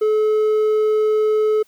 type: tone with hard clipping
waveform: sine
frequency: 430 Hz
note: A4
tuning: 40 cents flat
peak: -15 dBFS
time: 0.01-1.63 s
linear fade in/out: 10 ms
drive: 3 dB
effects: white hiss -58 dBFS RMS until 1.67 s